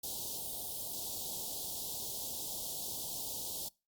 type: band-stop noise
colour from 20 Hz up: white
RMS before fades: -40 dBFS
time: 0.03-3.69 s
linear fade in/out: 10 ms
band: 890 to 3300 Hz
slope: 48 dB/octave
effects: noise-tail reverb RT60 0.3 s tail -25 dB re dry + Opus 48 kbps